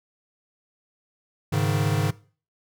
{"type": "chord", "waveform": "square", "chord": "Ab suspended fourth", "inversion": "none", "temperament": "equal", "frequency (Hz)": [103.83, 138.59, 155.56], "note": ["Ab2", "Db3", "Eb3"], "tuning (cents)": [0, 0, 0], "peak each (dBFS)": -26, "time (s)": [1.52, 2.11], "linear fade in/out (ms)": 10, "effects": ["noise-tail reverb RT60 0.4 s tail -20 dB re dry"]}